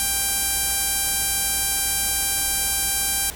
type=tone with band-pass filter; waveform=sawtooth; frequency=789 Hz; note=G5; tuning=11 cents sharp; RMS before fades=-23 dBFS; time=0-3.3 s; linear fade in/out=0 ms; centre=11000 Hz; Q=1.5; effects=added 60 Hz sine -38 dBFS peak until 3.35 s + pink hiss -38 dBFS RMS until 3.35 s

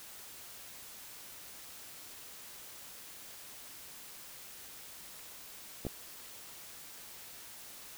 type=clicks; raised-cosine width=2 ms; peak=-25 / -22 dBFS; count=2; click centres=5.851 / 5.867 s; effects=white hiss -50 dBFS RMS until 7.97 s

